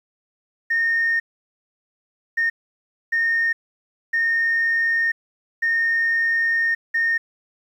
sine tone bursts at uneven times, 1835 Hz, A#6, 28 cents flat, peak -16 dBFS, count 6, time 0.7-1.2 / 2.37-2.5 / 3.12-3.53 / 4.13-5.12 / 5.62-6.75 / 6.94-7.18 s, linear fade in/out 10 ms, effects tanh soft clip ceiling -13 dBFS + 9-bit

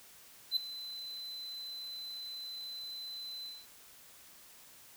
triangle tone with ADSR envelope, 4033 Hz, B7, 36 cents sharp, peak -24 dBFS, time 0.51-3.67 s, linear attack 56 ms, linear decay 3 ms, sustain -16 dB, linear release 220 ms, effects white hiss -57 dBFS RMS until 4.96 s

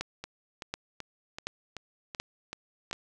two click trains, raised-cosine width 0.2 ms, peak -21 / -15 dBFS, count 8 / 5, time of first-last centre 0.24-2.912 / 0.01-2.93 s, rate 2.62 / 1.37 Hz, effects none

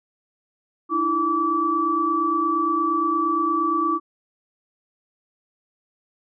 sine tone cluster, 304.3 / 332.9 / 1154 Hz, D#4 / E4 / D6, -38 / +17 / -31 cents, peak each -28 / -25 / -20 dBFS, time 0.89-4 s, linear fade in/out 50 ms, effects none

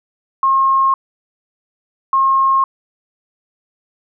sine tone pair in turn, 1075 / 1075 Hz, C6 / C6, +47 / +47 cents, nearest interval unison, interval 0 cents, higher neither, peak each -10 dBFS, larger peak neither, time 0.43-0.94 / 2.13-2.64 s, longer neither, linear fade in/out 2 ms, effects none

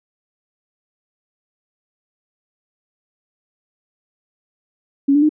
sine tone with pitch steps, 278.5 / 291.5 / 305.1 Hz, C#4 / D4 / D#4, +8 / -13 / -34 cents, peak -10 dBFS, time 5.08-5.293 s, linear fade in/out 10 ms, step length 71 ms, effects none

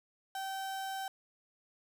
35% pulse tone, 773 Hz, G5, 24 cents flat, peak -35 dBFS, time 0.35-1.08 s, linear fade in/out 2 ms, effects none

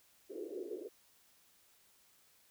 pink band-pass noise, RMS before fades -44 dBFS, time 0.29-0.89 s, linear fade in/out 20 ms, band 340 to 470 Hz, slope 48 dB/octave, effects white hiss -68 dBFS RMS until 2.5 s

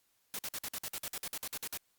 white noise bursts, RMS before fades -39 dBFS, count 15, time 0.34-1.773 s, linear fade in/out 0 ms, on 47 ms, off 52 ms, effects white hiss -74 dBFS RMS until 1.98 s + Opus 48 kbps

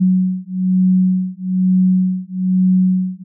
sine beating tone pair, 184.6 / 185.7 Hz, F#3 / F#3, -4 / +7 cents, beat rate 1.1 Hz, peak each -15 dBFS, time 0-3.24 s, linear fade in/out 20 ms, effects none

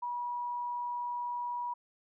sine tone, 968 Hz, B5, 35 cents flat, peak -33 dBFS, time 0.02-1.74 s, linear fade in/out 10 ms, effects none

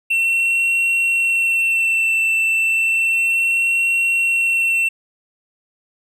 triangle tone with vibrato, 2700 Hz, E7, 41 cents sharp, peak -13 dBFS, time 0.1-4.89 s, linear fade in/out 10 ms, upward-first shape sine, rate 0.32 Hz, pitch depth 18 cents each way, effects none

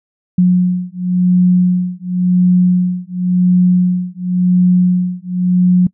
sine beating tone pair, 180 / 180.93 Hz, F#3 / F#3, -47 / -38 cents, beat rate 0.93 Hz, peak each -12 dBFS, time 0.38-5.87 s, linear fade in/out 5 ms, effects noise-tail reverb RT60 0.1 s tail -23 dB re dry

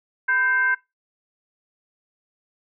sine tone with frequency modulation, 1561 Hz, G6, 8 cents flat, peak -17 dBFS, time 0.28-0.75 s, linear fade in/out 10 ms, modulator 559 Hz, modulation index 0.51, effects noise-tail reverb RT60 0.2 s tail -20 dB re dry

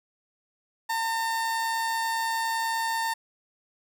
30% pulse tone with amplitude modulation, 907 Hz, A#5, 48 cents flat, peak -22 dBFS, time 0.89-3.14 s, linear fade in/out 10 ms, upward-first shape sine, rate 130 Hz, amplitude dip 25%, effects none

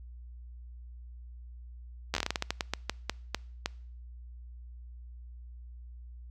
slowing click train, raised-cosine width 0.2 ms, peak -12 dBFS, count 17, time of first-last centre 2.14-3.659 s, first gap 11 ms, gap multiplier 1.25, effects noise-tail reverb RT60 0.6 s tail -25 dB re dry + added 60 Hz sine -44 dBFS peak until 6.3 s

